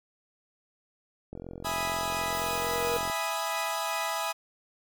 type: click train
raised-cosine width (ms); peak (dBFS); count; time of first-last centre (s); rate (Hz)
2; -26; 79; 1.33-3.099; 44.1
type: tone with exponential growth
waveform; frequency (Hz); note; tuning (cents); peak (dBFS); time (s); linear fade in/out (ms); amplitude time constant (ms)
triangle; 475.6; A#4; +35; -25; 1.36-2.97; 1; 350
type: chord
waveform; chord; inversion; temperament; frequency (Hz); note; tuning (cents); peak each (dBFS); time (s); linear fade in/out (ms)
sawtooth; E major seventh; none; equal; 659.3 / 830.6 / 987.8 / 1244.5; E5 / G#5 / B5 / D#6; 0 / 0 / 0 / 0; -31; 1.64-4.33; 20
type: noise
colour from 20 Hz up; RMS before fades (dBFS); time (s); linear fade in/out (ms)
blue; -43; 2.33-2.99; 10
effects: none